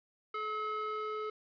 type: tone with band-pass filter sweep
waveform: square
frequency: 429.2 Hz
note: A4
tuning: 43 cents flat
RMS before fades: -37 dBFS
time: 0.34-1.3 s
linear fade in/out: 5 ms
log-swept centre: 1500 to 910 Hz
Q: 2.2
effects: resampled to 11025 Hz + 10-bit

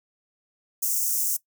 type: high-pass noise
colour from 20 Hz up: white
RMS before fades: -25 dBFS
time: 0.82-1.37 s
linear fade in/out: 10 ms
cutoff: 5900 Hz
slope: 48 dB/octave
effects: noise-tail reverb RT60 0.1 s tail -19 dB re dry

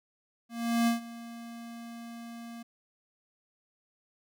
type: tone with ADSR envelope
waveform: square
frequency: 233.1 Hz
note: A#3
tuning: in tune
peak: -23 dBFS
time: 0.49-2.63 s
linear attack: 380 ms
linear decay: 130 ms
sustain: -19 dB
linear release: 9 ms
effects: none

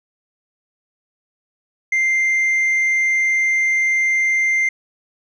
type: tone with tanh clipping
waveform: sine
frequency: 2093 Hz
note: C7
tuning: in tune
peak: -15 dBFS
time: 1.92-4.69 s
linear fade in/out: 5 ms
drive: 2 dB
effects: none

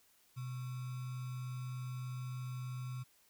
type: tone with sample-and-hold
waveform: sine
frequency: 126.6 Hz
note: B2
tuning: 43 cents sharp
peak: -39 dBFS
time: 0.36-3.04 s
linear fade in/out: 20 ms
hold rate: 1225 Hz
effects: white hiss -69 dBFS RMS until 3.29 s

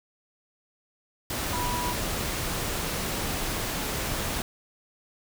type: tone in noise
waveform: sine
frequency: 977 Hz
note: B5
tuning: 19 cents flat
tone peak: -30 dBFS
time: 1.53-1.93 s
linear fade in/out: 2 ms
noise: pink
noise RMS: -30 dBFS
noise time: 1.3-4.42 s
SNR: -3 dB
effects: none

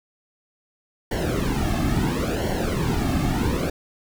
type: noise with flanger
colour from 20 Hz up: brown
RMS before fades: -23 dBFS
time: 1.11-3.7 s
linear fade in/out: 5 ms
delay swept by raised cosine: 0.8 to 2.1 ms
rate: 0.73 Hz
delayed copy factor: -0.8
effects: none

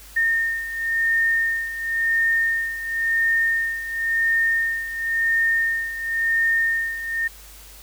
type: beating tone pair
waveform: sine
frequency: 1826 / 1826.95 Hz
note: A#6 / A#6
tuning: -36 / -35 cents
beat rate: 0.95 Hz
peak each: -25 / -20 dBFS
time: 0.16-7.28 s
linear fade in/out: 10 ms
effects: added 50 Hz sine -45 dBFS peak until 7.82 s + white hiss -45 dBFS RMS until 7.82 s

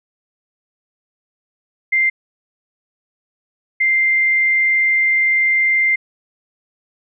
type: tone pair in turn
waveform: sine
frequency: 2093 / 2093 Hz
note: C7 / C7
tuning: 0 / 0 cents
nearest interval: unison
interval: 0 cents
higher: neither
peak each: -12 dBFS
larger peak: neither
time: 1.92-2.1 / 3.8-5.96 s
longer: second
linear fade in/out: 10 ms
effects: none

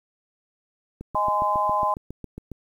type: click train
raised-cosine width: 3 ms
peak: -22 dBFS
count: 12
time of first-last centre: 1.01-2.517 s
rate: 7.3 Hz
type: chord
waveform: sine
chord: Ab major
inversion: second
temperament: equal with one note detuned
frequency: 622.3 / 830.6 / 1028.5 Hz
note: Eb5 / Ab5 / C6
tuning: 0 / 0 / -30 cents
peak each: -28 / -25 / -22 dBFS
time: 1.15-1.94 s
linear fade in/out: 2 ms
effects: 9-bit

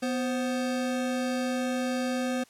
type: tone pair together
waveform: square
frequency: 247.8 / 523.3 Hz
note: B3 / C5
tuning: +6 / 0 cents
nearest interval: octave + minor second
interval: 1294 cents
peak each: -29 / -33 dBFS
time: 0.02-2.44 s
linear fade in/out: 10 ms
effects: white hiss -59 dBFS RMS until 2.49 s + low-pass 10000 Hz 12 dB/octave

